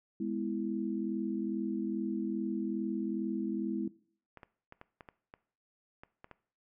sine chord, E major, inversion first, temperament equal with one note detuned, 207.7 / 250.1 / 329.6 Hz, G#3 / B3 / E4, 0 / +22 / 0 cents, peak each -35 / -38 / -36 dBFS, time 0.2-3.88 s, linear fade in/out 5 ms
clicks, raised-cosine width 0.5 ms, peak -33 dBFS, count 10, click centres 4.373 / 4.432 / 4.724 / 4.814 / 5.008 / 5.088 / 5.339 / 6.035 / 6.244 / 6.313 s
effects noise-tail reverb RT60 0.5 s tail -19 dB re dry

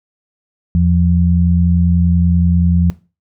sine tone pair together, 83.1 / 173.46 Hz, E2 / F3, +15 / -11 cents, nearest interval octave + minor second, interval 1274 cents, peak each -12 dBFS, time 0.75-2.9 s, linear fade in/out 0 ms, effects noise-tail reverb RT60 0.3 s tail -19 dB re dry

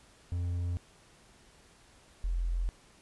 triangle / sine tone pair in turn, 87.6 / 43.12 Hz, F2 / F1, +6 / -21 cents, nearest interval octave, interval 1227 cents, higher first, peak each -28 dBFS, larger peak neither, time 0.32-0.77 / 2.24-2.69 s, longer neither, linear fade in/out 0 ms, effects pink hiss -60 dBFS RMS until 3.01 s + resampled to 24000 Hz

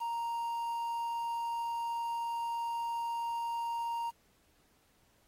triangle tone with quantisation, 932.3 Hz, A#5, in tune, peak -31 dBFS, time 0-4.11 s, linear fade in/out 20 ms, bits 9, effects pink hiss -70 dBFS RMS until 5.27 s + AAC 48 kbps

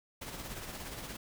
pink noise with tremolo, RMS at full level -41 dBFS, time 0.21-1.17 s, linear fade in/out 10 ms, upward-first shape triangle, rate 17 Hz, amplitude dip 50%, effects none

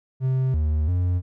triangle tone with pitch steps, 130.6 / 76.5 / 89.6 Hz, C3 / D#2 / F2, -3 / -29 / +45 cents, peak -17 dBFS, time 0.2-1.22 s, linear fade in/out 50 ms, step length 340 ms, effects none

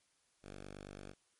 5% pulse tone, 49 Hz, G1, in tune, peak -37 dBFS, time 0.42-1.15 s, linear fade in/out 50 ms, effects white hiss -75 dBFS RMS until 1.39 s + MP3 48 kbps

